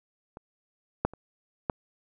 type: clicks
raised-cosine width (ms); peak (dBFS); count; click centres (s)
1; -28 / -9 / -30 / -12; 4; 0.371 / 1.05 / 1.136 / 1.698
effects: none